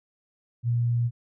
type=tone; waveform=sine; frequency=119 Hz; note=A#2; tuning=36 cents sharp; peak=-21 dBFS; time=0.63-1.11 s; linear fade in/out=50 ms; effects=none